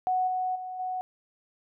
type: tone with level steps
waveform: sine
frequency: 740 Hz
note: F#5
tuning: in tune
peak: -23 / -26 / -34 / -29 dBFS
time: 0.07-1.01 s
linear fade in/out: 0 ms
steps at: 0.27 / 0.55 / 0.79 s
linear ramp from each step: 10 ms
effects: none